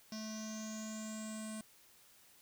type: tone with low-pass filter sweep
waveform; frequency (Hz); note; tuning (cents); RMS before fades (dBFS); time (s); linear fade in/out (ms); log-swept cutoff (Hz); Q
square; 217.3; A3; -21; -44; 0.12-1.61; 2; 5500 to 8800; 9.8
effects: white hiss -64 dBFS RMS until 2.41 s